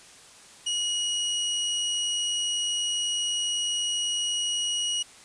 sawtooth tone, 2902 Hz, F#7, 34 cents flat, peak -22 dBFS, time 0.66-5.03 s, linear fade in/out 10 ms, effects white hiss -50 dBFS RMS until 5.24 s + resampled to 22050 Hz

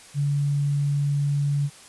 sine tone, 143.2 Hz, D3, 43 cents flat, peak -20 dBFS, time 0.14-1.7 s, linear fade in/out 50 ms, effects white hiss -47 dBFS RMS until 1.88 s + resampled to 24000 Hz

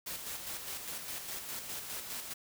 white noise with tremolo, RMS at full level -40 dBFS, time 0.06-2.34 s, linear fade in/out 10 ms, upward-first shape square, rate 4.9 Hz, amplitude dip 40%, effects none

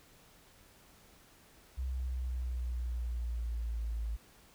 sine linear sweep, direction down, 64.8 to 55 Hz, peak -33 dBFS, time 1.77-4.17 s, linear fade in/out 20 ms, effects pink hiss -61 dBFS RMS until 4.54 s

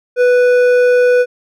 sine tone with hard clipping, 493.9 Hz, B4, in tune, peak -9 dBFS, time 0.16-1.26 s, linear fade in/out 50 ms, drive 8 dB, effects none

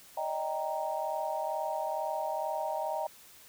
sine chord, Eb major seventh, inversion third, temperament equal with one note detuned, 587.3 / 629.5 / 784 / 932.3 Hz, D5 / Eb5 / G5 / Bb5, 0 / +20 / 0 / 0 cents, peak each -40 / -35 / -36 / -36 dBFS, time 0.17-3.07 s, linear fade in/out 5 ms, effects white hiss -55 dBFS RMS until 3.48 s

